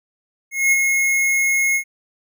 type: tone with ADSR envelope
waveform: square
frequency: 2164 Hz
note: C#7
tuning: 42 cents flat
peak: -12 dBFS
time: 0.51-1.84 s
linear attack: 210 ms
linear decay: 31 ms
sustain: -4 dB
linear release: 85 ms
effects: none